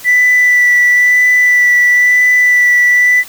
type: tone with vibrato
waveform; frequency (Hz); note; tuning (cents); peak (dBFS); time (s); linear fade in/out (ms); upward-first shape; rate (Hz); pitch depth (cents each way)
sine; 1975.5; B6; 0; -4; 0.04-3.24; 50; sine; 1; 13
effects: tanh soft clip ceiling -3 dBFS + white hiss -33 dBFS RMS until 3.28 s